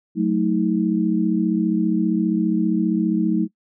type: chord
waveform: sine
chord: D# diminished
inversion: first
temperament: equal with one note detuned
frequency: 185 / 220 / 318.6 Hz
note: F#3 / A3 / D#4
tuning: 0 / 0 / +41 cents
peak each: -21 / -21 / -21 dBFS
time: 0.15-3.48 s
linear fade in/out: 50 ms
effects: noise-tail reverb RT60 0.1 s tail -22 dB re dry

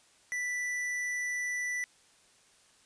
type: tone with tanh clipping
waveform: sine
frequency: 1975.5 Hz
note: B6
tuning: in tune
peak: -33 dBFS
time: 0.32-1.84 s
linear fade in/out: 0 ms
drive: 14 dB
effects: white hiss -63 dBFS RMS until 2.85 s + resampled to 22050 Hz

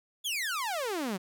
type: exponential sweep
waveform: sawtooth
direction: down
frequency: 3506 to 174.61 Hz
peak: -27 dBFS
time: 0.24-1.18 s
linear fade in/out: 20 ms
effects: none

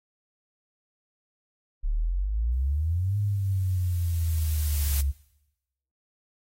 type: exponential two-way sweep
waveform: sine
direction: up then down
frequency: 34.65 to 103.83 to 68.4 Hz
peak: -23 dBFS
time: 1.83-5.12 s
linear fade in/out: 20 ms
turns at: 3.18 s
type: noise with exponential growth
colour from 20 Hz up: blue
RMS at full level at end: -30 dBFS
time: 2.52-5.01 s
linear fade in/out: 2 ms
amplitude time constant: 540 ms
effects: noise-tail reverb RT60 0.9 s tail -19 dB re dry + AAC 48 kbps

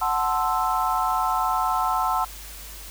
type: chord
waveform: sine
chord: F# half-diminished seventh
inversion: none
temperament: equal with one note detuned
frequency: 740 / 880 / 1042.3 / 1318.5 Hz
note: F#5 / A5 / C6 / E6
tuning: 0 / 0 / -7 / 0 cents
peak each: -26 dBFS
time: 0.01-2.25 s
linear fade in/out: 10 ms
effects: added 50 Hz sine -41 dBFS peak until 2.9 s + white hiss -41 dBFS RMS until 2.9 s

